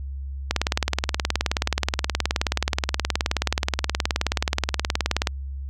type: click train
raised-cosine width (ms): 0.2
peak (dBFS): -3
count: 91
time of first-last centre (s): 0.51-5.272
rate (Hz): 18.9
effects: added 68 Hz sine -29 dBFS peak until 5.69 s